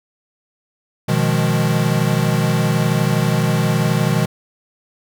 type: chord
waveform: square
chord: F half-diminished seventh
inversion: second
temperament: equal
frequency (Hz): 123.47 / 155.56 / 174.61 / 207.7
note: Cb3 / Eb3 / F3 / Ab3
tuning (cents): 0 / 0 / 0 / 0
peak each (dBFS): -20 / -19 / -23 / -23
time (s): 1.08-4.26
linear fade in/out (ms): 10
effects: none